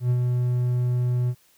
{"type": "tone with ADSR envelope", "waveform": "triangle", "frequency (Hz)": 123.47, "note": "B2", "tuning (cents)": 0, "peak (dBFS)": -15, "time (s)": [0, 1.35], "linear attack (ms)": 100, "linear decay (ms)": 63, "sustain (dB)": -3, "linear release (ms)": 60, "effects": ["white hiss -60 dBFS RMS until 1.57 s"]}